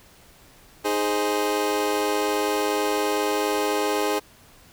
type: chord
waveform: 25% pulse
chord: Ab major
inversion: second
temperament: equal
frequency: 311.1 / 415.3 / 523.3 Hz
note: Eb4 / Ab4 / C5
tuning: 0 / 0 / 0 cents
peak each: -24 / -20 / -25 dBFS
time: 0.84-4.2 s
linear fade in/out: 20 ms
effects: pink hiss -52 dBFS RMS until 4.72 s